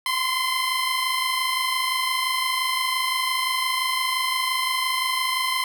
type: tone pair together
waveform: 15% pulse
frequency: 1027.2 / 1053 Hz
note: C6 / C6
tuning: -32 / +11 cents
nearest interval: unison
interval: 43 cents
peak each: -17 / -20 dBFS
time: 0.06-5.64 s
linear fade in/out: 2 ms
effects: none